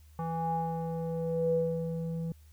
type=tone with low-pass filter sweep; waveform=square; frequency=164.81 Hz; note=E3; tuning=in tune; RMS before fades=-32 dBFS; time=0.19-2.32 s; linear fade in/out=0 ms; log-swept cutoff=980 to 330 Hz; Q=8.8; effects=added 76 Hz sine -53 dBFS peak until 2.52 s + white hiss -67 dBFS RMS until 2.52 s